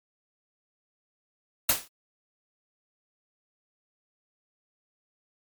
white noise with exponential decay, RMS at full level -18 dBFS, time 1.69-1.88 s, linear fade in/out 5 ms, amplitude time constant 41 ms, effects MP3 96 kbps

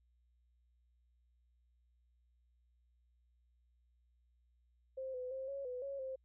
sine tone with pitch steps, 526 / 504 / 529 / 553 / 499.5 / 553 / 526 Hz, C5 / B4 / C5 / C#5 / B4 / C#5 / C5, +9 / +35 / +19 / -4 / +20 / -4 / +9 cents, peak -40 dBFS, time 4.97-6.16 s, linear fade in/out 10 ms, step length 170 ms, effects added 60 Hz sine -70 dBFS peak until 6.24 s

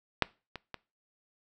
clicks, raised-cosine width 0.3 ms, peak -6 / -23 / -22 dBFS, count 3, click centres 0.223 / 0.557 / 0.743 s, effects noise-tail reverb RT60 0.3 s tail -22 dB re dry

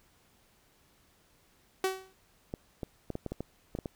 sawtooth tone with exponential decay, 378.9 Hz, F#4, 41 cents sharp, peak -21 dBFS, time 1.84-2.13 s, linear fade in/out 2 ms, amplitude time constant 62 ms
clicks, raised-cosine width 2 ms, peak -22 dBFS, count 10, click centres 2.539 / 2.832 / 3.103 / 3.154 / 3.263 / 3.32 / 3.406 / 3.751 / 3.788 / 3.858 s
effects pink hiss -66 dBFS RMS until 3.95 s

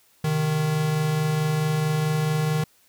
square tone pair together, 129.9 / 154.48 Hz, C3 / D#3, -12 / -12 cents, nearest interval minor third, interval 300 cents, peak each -31 / -22 dBFS, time 0.24-2.64 s, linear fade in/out 5 ms, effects white hiss -60 dBFS RMS until 2.88 s

